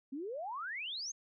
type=exponential sweep; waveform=sine; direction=up; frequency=255.6 to 6645 Hz; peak=-38 dBFS; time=0.12-1.12 s; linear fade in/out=10 ms; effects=none